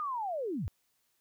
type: linear sweep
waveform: sine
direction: down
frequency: 1244.5 to 63.9 Hz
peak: -32 dBFS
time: 0-0.68 s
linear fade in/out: 0 ms
effects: white hiss -75 dBFS RMS until 1.2 s